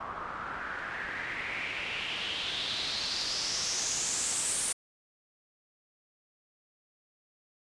white noise with low-pass filter sweep, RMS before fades -34 dBFS, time 0-4.73 s, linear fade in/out 10 ms, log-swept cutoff 1100 to 9400 Hz, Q 4.1, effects resampled to 24000 Hz

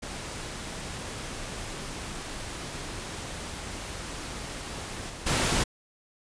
pink noise with level steps, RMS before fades -37 / -40 / -25 dBFS, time 0.02-5.64 s, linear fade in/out 10 ms, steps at 5.09 / 5.26 s, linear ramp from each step 10 ms, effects resampled to 22050 Hz

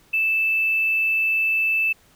triangle tone with hard clipping, 2637 Hz, E7, in tune, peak -18 dBFS, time 0.13-1.93 s, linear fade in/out 10 ms, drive 3 dB, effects pink hiss -56 dBFS RMS until 2.15 s

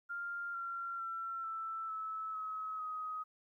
sine tone with pitch steps, 1396.9 / 1372.9 / 1349.3 / 1326.1 / 1303.4 / 1281 / 1259 Hz, F6 / F6 / E6 / E6 / E6 / E6 / D#6, 0 / -30 / +40 / +10 / -20 / -50 / +20 cents, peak -38 dBFS, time 0.09-3.24 s, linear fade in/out 20 ms, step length 450 ms, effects 13-bit

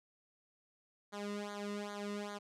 sawtooth tone with flanger, 205.1 Hz, G#3, 21 cents flat, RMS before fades -42 dBFS, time 1.12-2.39 s, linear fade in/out 20 ms, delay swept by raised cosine 0.37 to 1.29 ms, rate 2.5 Hz, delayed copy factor -1, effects low-pass 8000 Hz 12 dB/octave

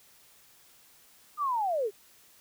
sine linear sweep, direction down, 1235 to 381 Hz, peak -26 dBFS, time 1.37-1.91 s, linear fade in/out 50 ms, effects white hiss -59 dBFS RMS until 2.4 s

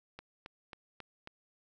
click train, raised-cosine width 0.3 ms, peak -29 dBFS, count 5, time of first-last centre 0.19-1.274 s, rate 3.69 Hz, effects none

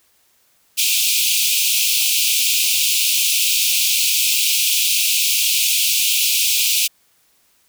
pink high-pass noise, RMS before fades -17 dBFS, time 0.77-6.88 s, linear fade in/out 20 ms, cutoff 2400 Hz, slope 96 dB/octave, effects white hiss -59 dBFS RMS until 7.68 s

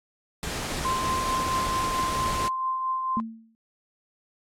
pink noise, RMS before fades -31 dBFS, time 0.43-2.48 s, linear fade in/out 0 ms
sine tone with tremolo, 1043 Hz, C6, 6 cents flat, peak -23 dBFS, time 0.85-3.2 s, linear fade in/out 0 ms, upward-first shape triangle, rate 4.5 Hz, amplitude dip 40%
sine tone with exponential decay, 224.9 Hz, A3, 38 cents sharp, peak -23 dBFS, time 3.17-3.55 s, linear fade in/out 0 ms, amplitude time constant 82 ms
effects low-pass 10000 Hz 12 dB/octave + AAC 64 kbps

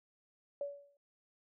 sine tone with exponential decay, 569 Hz, C#5, 45 cents sharp, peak -33 dBFS, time 0.61-0.97 s, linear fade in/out 2 ms, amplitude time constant 78 ms, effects none

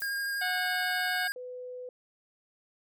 violet noise with exponential decay, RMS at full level -39 dBFS, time 0-0.23 s, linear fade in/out 5 ms, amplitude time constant 50 ms
square tone with vibrato, 1620 Hz, G#6, 43 cents flat, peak -31 dBFS, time 0.02-1.32 s, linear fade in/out 0 ms, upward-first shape triangle, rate 12 Hz, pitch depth 11 cents each way
harmonic tone, 732 Hz, F#5, 19 cents flat, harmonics 1 / 2 / 3 / 4 / 5 / 6, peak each -34 / -37 / -39 / -40 / -41 / -42 dBFS, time 0.41-1.28 s, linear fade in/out 10 ms
sine tone, 500 Hz, B4, 21 cents sharp, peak -38 dBFS, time 1.36-1.89 s, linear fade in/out 2 ms
effects none

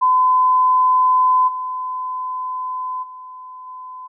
sine tone with level steps, 1016 Hz, B5, 49 cents sharp, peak -11 / -22 / -33 / -31 dBFS, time 0.01-4.08 s, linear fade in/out 20 ms, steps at 1.47 / 3.02 / 3.66 s, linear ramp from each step 20 ms, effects none

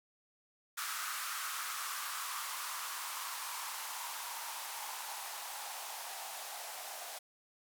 violet noise with band-pass filter sweep, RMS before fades -42 dBFS, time 0.77-7.19 s, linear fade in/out 10 ms, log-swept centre 1300 to 700 Hz, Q 4.3, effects none

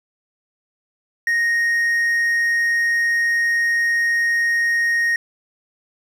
triangle tone, 1864.7 Hz, A#6, in tune, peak -14 dBFS, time 1.27-5.16 s, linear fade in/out 2 ms, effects none

